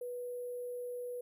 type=tone with sample-and-hold; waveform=sine; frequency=490.8 Hz; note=B4; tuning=11 cents flat; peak=-38 dBFS; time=0.01-1.21 s; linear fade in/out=5 ms; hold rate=11025 Hz; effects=none